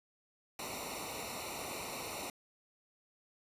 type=noise with comb filter; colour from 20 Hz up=pink; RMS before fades=-42 dBFS; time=0.59-2.3 s; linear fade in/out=2 ms; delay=0.61 ms; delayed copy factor=-0.95; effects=resampled to 32000 Hz